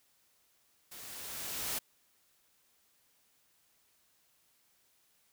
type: noise with level ramp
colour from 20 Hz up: white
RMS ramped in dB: -49 to -35 dBFS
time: 0.91-1.79 s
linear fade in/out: 10 ms
effects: white hiss -71 dBFS RMS until 5.32 s